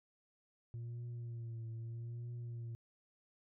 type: tone with vibrato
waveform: sine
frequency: 116.6 Hz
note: A#2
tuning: 1 cent sharp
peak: -39 dBFS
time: 0.74-2.75 s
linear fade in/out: 0 ms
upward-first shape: triangle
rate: 0.79 Hz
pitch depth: 53 cents each way
effects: tanh soft clip ceiling -41 dBFS